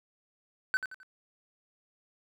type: tone with echo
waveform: triangle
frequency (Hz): 1522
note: F#6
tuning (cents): +48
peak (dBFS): -22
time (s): 0.74-0.77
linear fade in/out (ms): 0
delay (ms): 87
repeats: 3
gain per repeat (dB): -9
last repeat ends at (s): 1.031
effects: none